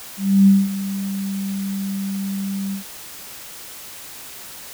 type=tone with ADSR envelope; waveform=sine; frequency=196 Hz; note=G3; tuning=in tune; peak=-7 dBFS; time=0.17-2.84 s; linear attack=300 ms; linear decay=210 ms; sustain=-15 dB; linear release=110 ms; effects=white hiss -37 dBFS RMS until 4.73 s